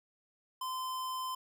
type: tone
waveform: square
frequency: 1030 Hz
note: C6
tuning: 28 cents flat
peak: -36 dBFS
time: 0.61-1.35 s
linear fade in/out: 5 ms
effects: none